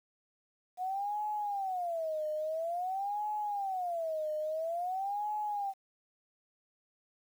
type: tone with vibrato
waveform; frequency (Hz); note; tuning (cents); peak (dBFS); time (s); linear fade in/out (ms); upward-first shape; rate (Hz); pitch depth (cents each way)
sine; 719; F#5; -50; -32; 0.77-5.74; 50; sine; 0.49; 280
effects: 10-bit